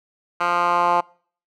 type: tone with band-pass filter sweep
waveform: 10% pulse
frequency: 174.61 Hz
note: F3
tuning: in tune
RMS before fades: -19 dBFS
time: 0.4-1.01 s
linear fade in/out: 10 ms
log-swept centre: 1400 to 930 Hz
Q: 2.6
effects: noise-tail reverb RT60 0.5 s tail -25 dB re dry